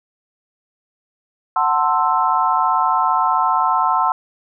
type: chord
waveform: sine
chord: F# half-diminished seventh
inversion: none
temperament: equal with one note detuned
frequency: 740 / 891.3 / 1046.5 / 1318.5 Hz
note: F#5 / A5 / C6 / E6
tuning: 0 / +22 / 0 / 0 cents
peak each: -21 / -19 / -18 / -20 dBFS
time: 1.56-4.12 s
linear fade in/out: 2 ms
effects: none